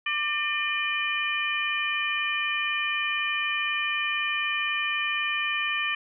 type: harmonic tone with a mistuned harmonic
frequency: 602 Hz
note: D5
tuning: 43 cents sharp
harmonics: 2 / 3 / 4 / 5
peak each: -33 / -30 / -28 / -32 dBFS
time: 0.06-5.95 s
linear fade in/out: 5 ms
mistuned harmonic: 2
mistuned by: -36 cents
effects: none